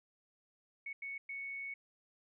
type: tone bursts at uneven times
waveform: sine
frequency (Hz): 2217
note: C#7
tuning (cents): 0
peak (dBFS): -40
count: 3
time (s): 0.86-0.93 / 1.02-1.18 / 1.29-1.74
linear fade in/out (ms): 5
effects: none